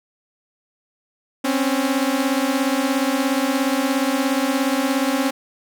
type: beating tone pair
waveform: sawtooth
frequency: 260.9 / 277.9 Hz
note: C4 / C#4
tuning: -5 / +4 cents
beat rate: 17 Hz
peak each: -17 / -17 dBFS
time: 1.44-5.31 s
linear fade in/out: 10 ms
effects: none